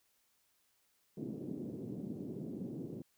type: band-pass noise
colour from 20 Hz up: pink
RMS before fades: -43 dBFS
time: 1.17-3.02 s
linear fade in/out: 5 ms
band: 150 to 370 Hz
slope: 24 dB/octave
effects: white hiss -75 dBFS RMS until 3.17 s